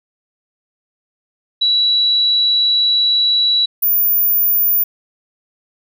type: tone pair in turn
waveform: sine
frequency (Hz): 3922 / 14808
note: B7 / A#9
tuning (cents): -13 / -13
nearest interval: octave + major seventh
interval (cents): 2300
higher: second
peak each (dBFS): -11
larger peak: neither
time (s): 1.61-3.66 / 3.82-4.84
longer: first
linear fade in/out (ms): 10
effects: none